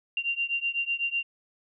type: beating tone pair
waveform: sine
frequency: 2769 / 2777 Hz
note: F7 / F7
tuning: -15 / -10 cents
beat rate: 8 Hz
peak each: -29 / -30 dBFS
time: 0.17-1.23 s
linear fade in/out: 2 ms
effects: none